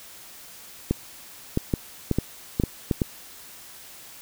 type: clicks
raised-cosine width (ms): 3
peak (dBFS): -8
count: 9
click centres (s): 0.91 / 1.574 / 1.738 / 2.113 / 2.186 / 2.599 / 2.637 / 2.912 / 3.018
effects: white hiss -45 dBFS RMS until 4.21 s